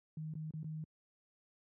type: tone with dropouts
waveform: sine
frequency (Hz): 156.2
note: D#3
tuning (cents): +7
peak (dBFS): -39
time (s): 0.17-0.84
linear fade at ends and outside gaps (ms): 2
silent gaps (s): 0.338-0.352 / 0.508-0.537 / 0.631-0.643
effects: high-pass 100 Hz 12 dB/octave